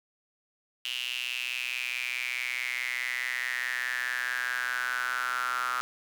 sawtooth tone with high-pass filter sweep, 124.7 Hz, B2, 17 cents sharp, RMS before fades -32 dBFS, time 0.85-5.81 s, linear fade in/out 0 ms, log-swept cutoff 2900 to 1300 Hz, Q 8.1, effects none

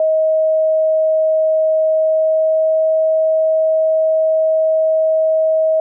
sine tone with pitch glide, 632 to 635.7 Hz, D#5 to D#5, +27 to +37 cents, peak -11 dBFS, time 0-5.8 s, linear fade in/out 2 ms, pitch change +10 cents, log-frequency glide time 1.86-2.87 s, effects none

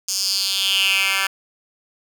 10% pulse tone with high-pass filter sweep, 193.9 Hz, G3, 19 cents flat, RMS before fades -20 dBFS, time 0.08-1.27 s, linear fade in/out 5 ms, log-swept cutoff 6000 to 1800 Hz, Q 4.4, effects none

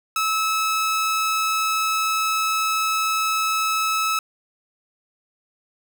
sawtooth tone, 1299 Hz, E6, 26 cents flat, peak -16 dBFS, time 0.16-4.19 s, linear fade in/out 2 ms, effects none

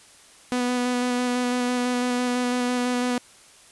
sawtooth tone with vibrato, 247.1 Hz, B3, 1 cent sharp, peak -18 dBFS, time 0.52-3.18 s, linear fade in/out 0 ms, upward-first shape square, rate 6 Hz, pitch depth 11 cents each way, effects white hiss -51 dBFS RMS until 3.71 s + resampled to 24000 Hz

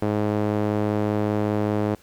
sawtooth tone with band-pass filter, 105.1 Hz, G#2, 21 cents sharp, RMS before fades -23 dBFS, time 0.02-1.95 s, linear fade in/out 5 ms, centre 420 Hz, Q 0.89, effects pink hiss -54 dBFS RMS until 2.02 s

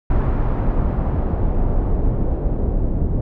brown noise with low-pass filter sweep, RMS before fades -18 dBFS, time 0.1-3.21 s, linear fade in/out 2 ms, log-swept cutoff 1300 to 470 Hz, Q 1, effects none

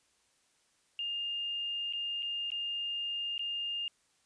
sine tone with dropouts, 2817 Hz, F7, 14 cents sharp, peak -33 dBFS, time 0.99-3.88 s, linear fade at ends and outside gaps 1 ms, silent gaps 1.926-1.934 / 2.224-2.228 / 2.504-2.518 / 3.38-3.393 s, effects white hiss -71 dBFS RMS until 4.25 s + resampled to 22050 Hz

